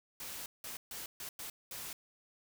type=noise bursts at uneven times; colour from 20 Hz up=white; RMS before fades=-44 dBFS; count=6; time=0.2-0.46 / 0.64-0.77 / 0.91-1.06 / 1.2-1.29 / 1.39-1.5 / 1.71-1.93 s; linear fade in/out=2 ms; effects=none